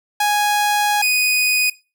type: tone pair in turn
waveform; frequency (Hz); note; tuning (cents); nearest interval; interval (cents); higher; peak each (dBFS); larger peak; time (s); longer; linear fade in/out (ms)
sawtooth; 830 / 2487; G#5 / D#7; -1 / -1; octave + perfect fifth; 1900; second; -11; neither; 0.2-1.02 / 1.02-1.7; first; 5
effects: noise-tail reverb RT60 0.3 s tail -21 dB re dry